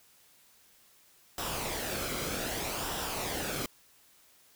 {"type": "noise with flanger", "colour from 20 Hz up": "pink", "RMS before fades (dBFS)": -35, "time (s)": [1.38, 3.66], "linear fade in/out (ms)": 2, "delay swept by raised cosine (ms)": [0.45, 1.12], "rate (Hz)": 0.64, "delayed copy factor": -0.5, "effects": ["white hiss -62 dBFS RMS until 4.55 s"]}